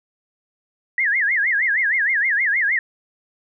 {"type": "tone with vibrato", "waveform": "sine", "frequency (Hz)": 1864.7, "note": "A#6", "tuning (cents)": 0, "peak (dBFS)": -16, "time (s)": [0.98, 2.79], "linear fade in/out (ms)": 2, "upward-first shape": "sine", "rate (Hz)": 6.4, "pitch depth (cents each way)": 250, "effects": []}